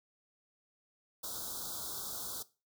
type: band-stop noise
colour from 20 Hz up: white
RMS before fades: -41 dBFS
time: 1.23-2.43 s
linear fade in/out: 10 ms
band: 1500 to 3400 Hz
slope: 96 dB/octave
effects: noise-tail reverb RT60 0.3 s tail -18 dB re dry